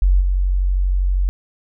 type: tone with level steps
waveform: sine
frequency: 46.25 Hz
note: F#1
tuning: in tune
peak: -10 / -14 dBFS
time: 0.02-1.29 s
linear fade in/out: 0 ms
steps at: 0.2 s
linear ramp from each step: 20 ms
effects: none